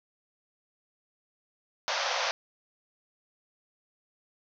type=band-pass noise; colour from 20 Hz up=pink; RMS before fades=-30 dBFS; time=1.88-2.31 s; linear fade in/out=0 ms; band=510 to 6200 Hz; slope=96 dB/octave; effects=none